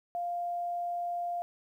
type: tone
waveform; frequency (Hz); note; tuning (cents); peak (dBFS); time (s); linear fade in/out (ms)
sine; 698.5; F5; 0; -31; 0.15-1.42; 0
effects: 11-bit